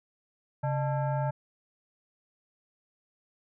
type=tone with frequency modulation; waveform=sine; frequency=136.6 Hz; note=C#3; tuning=25 cents flat; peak=-26 dBFS; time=0.63-1.31 s; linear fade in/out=10 ms; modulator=743 Hz; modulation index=0.91; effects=none